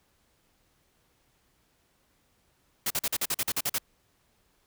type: noise bursts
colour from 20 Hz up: white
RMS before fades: -28 dBFS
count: 11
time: 2.86-3.784 s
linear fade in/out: 5 ms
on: 44 ms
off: 44 ms
effects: pink hiss -69 dBFS RMS until 4.66 s